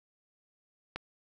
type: click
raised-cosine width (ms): 0.3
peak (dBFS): -20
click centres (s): 0.96
effects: none